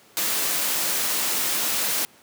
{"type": "noise", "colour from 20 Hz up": "white", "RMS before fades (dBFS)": -24, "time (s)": [0.17, 2.05], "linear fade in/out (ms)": 0, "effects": ["pink hiss -53 dBFS RMS until 2.22 s", "high-pass 200 Hz 12 dB/octave"]}